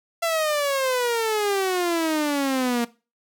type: exponential sweep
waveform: sawtooth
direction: down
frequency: 678 to 233.1 Hz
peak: -17 dBFS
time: 0.22-2.85 s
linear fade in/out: 10 ms
effects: noise-tail reverb RT60 0.3 s tail -19 dB re dry